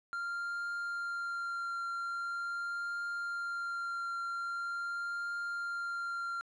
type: tone with vibrato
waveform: triangle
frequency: 1389 Hz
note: F6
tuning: 10 cents flat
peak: -33 dBFS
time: 0.13-6.41 s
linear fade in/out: 0 ms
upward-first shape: triangle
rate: 0.43 Hz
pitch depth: 13 cents each way
effects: resampled to 22050 Hz + 12-bit